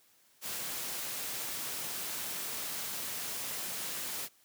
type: noise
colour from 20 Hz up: white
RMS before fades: -38 dBFS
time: 0.41-4.29 s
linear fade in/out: 50 ms
effects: white hiss -66 dBFS RMS until 4.44 s + high-pass 100 Hz 12 dB/octave